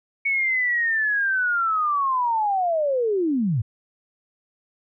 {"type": "linear sweep", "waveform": "sine", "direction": "down", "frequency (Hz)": [2232, 98], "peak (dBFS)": -19, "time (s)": [0.25, 3.62], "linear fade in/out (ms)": 10, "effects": []}